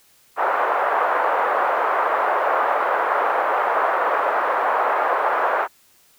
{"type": "band-pass noise", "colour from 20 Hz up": "white", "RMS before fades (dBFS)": -20, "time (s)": [0.36, 5.68], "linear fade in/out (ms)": 50, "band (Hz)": [510, 1300], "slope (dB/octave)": 24, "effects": ["white hiss -56 dBFS RMS until 6.18 s"]}